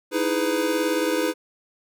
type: chord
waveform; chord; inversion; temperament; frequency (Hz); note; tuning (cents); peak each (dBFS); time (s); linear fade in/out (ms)
square; E major seventh; third; equal with one note detuned; 311.1 / 329.6 / 415.3 / 500.2; D#4 / E4 / G#4 / B4; 0 / 0 / 0 / +22; -27 / -28 / -29 / -26; 0.11-1.34; 50
effects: none